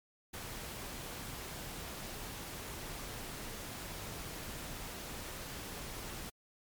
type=noise; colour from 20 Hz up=pink; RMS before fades=-44 dBFS; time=0.33-6.3 s; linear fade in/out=10 ms; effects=MP3 96 kbps